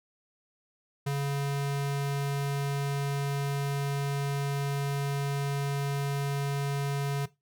square tone, 140.6 Hz, C#3, 25 cents sharp, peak -28 dBFS, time 1.06-7.26 s, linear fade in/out 10 ms, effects noise-tail reverb RT60 0.2 s tail -17 dB re dry

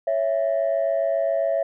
sine tone pair together, 554.4 / 661.7 Hz, C#5 / E5, 0 / +6 cents, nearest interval minor third, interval 306 cents, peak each -22 / -20 dBFS, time 0.07-1.63 s, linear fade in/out 5 ms, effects tanh soft clip ceiling -15 dBFS

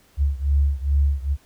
sine beating tone pair, 69.7 / 72.1 Hz, C#2 / D2, +10 / -31 cents, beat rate 2.4 Hz, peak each -19 / -21 dBFS, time 0.17-1.37 s, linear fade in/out 50 ms, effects pink hiss -57 dBFS RMS until 1.45 s

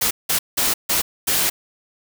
white noise bursts at uneven times, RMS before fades -19 dBFS, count 5, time 0.01-0.11 / 0.29-0.39 / 0.57-0.74 / 0.89-1.02 / 1.27-1.5 s, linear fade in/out 10 ms, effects none

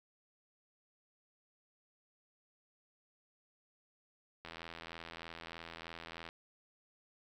click train, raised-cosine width 0.3 ms, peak -30 dBFS, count 154, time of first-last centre 4.45-6.289 s, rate 83.2 Hz, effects 11-bit

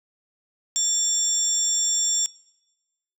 sine tone cluster, 3490 / 5570 / 7360 Hz, A7 / F8 / A#8, -15 / -5 / -23 cents, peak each -28 / -27 / -20 dBFS, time 0.76-2.26 s, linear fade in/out 0 ms, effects noise-tail reverb RT60 1.0 s tail -23 dB re dry + tanh soft clip ceiling -15 dBFS

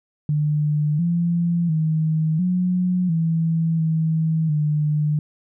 sine tone with pitch steps, 149.8 / 171.1 / 157.6 / 181.1 / 163.4 / 160.1 / 150.4 Hz, D3 / F3 / D#3 / F#3 / E3 / D#3 / D3, +35 / -35 / +23 / -37 / -15 / +50 / +42 cents, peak -17 dBFS, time 0.29-5.19 s, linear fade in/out 2 ms, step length 700 ms, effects none

